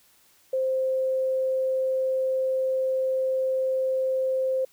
sine tone, 523.3 Hz, C5, in tune, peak -22 dBFS, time 0.53-4.65 s, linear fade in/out 5 ms, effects white hiss -60 dBFS RMS until 4.72 s

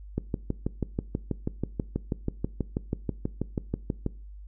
click train, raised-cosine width 3 ms, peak -14 dBFS, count 25, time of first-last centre 0.18-4.063 s, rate 6.18 Hz, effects noise-tail reverb RT60 0.4 s tail -21 dB re dry + added 50 Hz sine -41 dBFS peak until 4.47 s

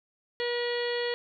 harmonic tone, 480.8 Hz, B4, 46 cents flat, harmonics 1 / 2 / 3 / 4 / 5 / 6 / 7 / 8 / 9, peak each -29 / -41 / -44 / -35 / -45 / -41 / -40 / -49 / -40 dBFS, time 0.4-1.14 s, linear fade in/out 0 ms, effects none

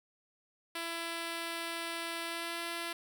5% pulse tone with pitch glide, 334.6 to 338.3 Hz, E4 to E4, +26 to +45 cents, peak -25 dBFS, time 0.75-2.93 s, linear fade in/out 5 ms, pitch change +19 cents, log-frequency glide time 2.24-2.6 s, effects none

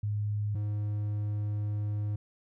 sine / triangle tone pair in turn, 104.3 / 104.3 Hz, G#2 / G#2, +8 / +8 cents, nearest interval unison, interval 0 cents, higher neither, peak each -28 / -27 dBFS, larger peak second, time 0.03-0.55 / 0.55-2.16 s, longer second, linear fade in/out 5 ms, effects none

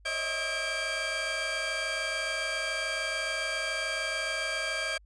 30% pulse tone cluster, 545 / 617 / 644 / 1614 / 2331 Hz, C#5 / D#5 / E5 / G#6 / D7, -29 / -15 / -41 / -50 / -14 cents, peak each -39 / -39 / -36 / -31 / -31 dBFS, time 0.05-4.98 s, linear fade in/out 10 ms, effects added 50 Hz sine -54 dBFS peak until 5.05 s + resampled to 22050 Hz

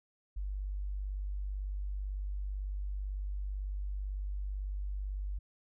sine tone, 49 Hz, G1, in tune, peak -34 dBFS, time 0.36-5.39 s, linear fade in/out 10 ms, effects none

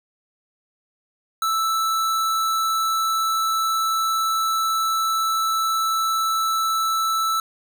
square tone, 1318.5 Hz, E6, in tune, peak -20 dBFS, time 1.42-7.4 s, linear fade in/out 2 ms, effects none

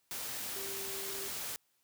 sine tone in noise, 391.8 Hz, G4, 1 cent flat, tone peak -45 dBFS, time 0.56-1.28 s, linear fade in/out 0 ms, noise white, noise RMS -40 dBFS, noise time 0.11-1.56 s, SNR -8 dB, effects white hiss -75 dBFS RMS until 1.83 s + high-pass 60 Hz 12 dB/octave

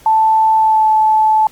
sine tone with pitch glide, 880 to 868.9 Hz, A5 to A5, 0 to -22 cents, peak -8 dBFS, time 0.06-1.47 s, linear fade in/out 2 ms, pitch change -22 cents, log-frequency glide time 0.56-0.88 s, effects pink hiss -44 dBFS RMS until 1.51 s + Opus 48 kbps

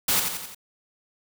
white noise with echo, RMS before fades -22 dBFS, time 0.08-0.2 s, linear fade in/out 5 ms, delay 87 ms, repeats 4, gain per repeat -5 dB, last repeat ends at 0.548 s, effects none

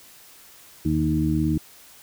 harmonic tone with a mistuned harmonic, 77.78 Hz, D#2, in tune, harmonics 1 / 2 / 3 / 4, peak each -27 / -24 / -27 / -23 dBFS, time 0.85-1.58 s, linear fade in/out 5 ms, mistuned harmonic 1, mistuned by +42 cents, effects white hiss -49 dBFS RMS until 2.02 s

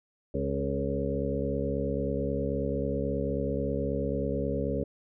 harmonic tone with a mistuned harmonic, 69.3 Hz, C#2, in tune, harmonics 1 / 2 / 3 / 4 / 6 / 7 / 8, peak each -35 / -35 / -35 / -35 / -35 / -35 / -35 dBFS, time 0.34-4.84 s, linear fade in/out 5 ms, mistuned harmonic 7, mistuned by -20 cents, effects none

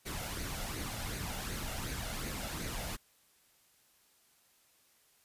pink noise with flanger, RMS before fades -39 dBFS, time 0.05-2.97 s, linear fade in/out 20 ms, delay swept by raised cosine 0.46 to 1.46 ms, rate 2.7 Hz, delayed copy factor +0.5, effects white hiss -68 dBFS RMS until 5.24 s + resampled to 32000 Hz

